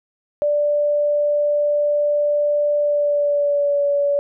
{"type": "tone with pitch glide", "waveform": "sine", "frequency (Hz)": [587.3, 571.2], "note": ["D5", "D5"], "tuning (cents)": [0, -48], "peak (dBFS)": -15, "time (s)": [0.42, 4.19], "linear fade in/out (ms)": 0, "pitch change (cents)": -48, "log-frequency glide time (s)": [2.79, 3.84], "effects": []}